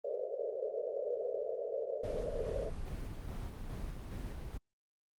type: band-pass noise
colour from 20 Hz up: pink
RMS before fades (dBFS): -38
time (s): 0.04-2.7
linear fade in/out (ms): 10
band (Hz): 420 to 630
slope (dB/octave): 96
type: noise with tremolo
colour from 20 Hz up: brown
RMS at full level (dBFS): -40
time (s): 2.03-4.58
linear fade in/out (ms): 10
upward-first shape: square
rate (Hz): 2.4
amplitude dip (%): 25
effects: Opus 24 kbps